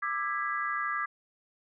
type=chord; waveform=sine; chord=E dominant seventh; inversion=third; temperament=just; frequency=1186.7 / 1318.5 / 1648.1 / 1977.8 Hz; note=D6 / E6 / G#6 / B6; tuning=+18 / 0 / -14 / +2 cents; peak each=-32 / -38 / -34 / -37 dBFS; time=0.02-1.06 s; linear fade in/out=10 ms; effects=none